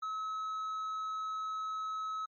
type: tone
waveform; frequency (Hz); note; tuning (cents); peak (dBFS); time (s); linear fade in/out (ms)
triangle; 1288; E6; -41; -33; 0.02-2.26; 10
effects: MP3 32 kbps